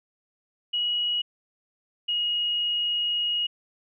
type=tone pair in turn; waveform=sine; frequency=2909 / 2884 Hz; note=F#7 / F#7; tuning=-30 / -45 cents; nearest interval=unison; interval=15 cents; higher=first; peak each=-23 dBFS; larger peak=neither; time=0.73-1.22 / 2.08-3.47 s; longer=second; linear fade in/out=10 ms; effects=none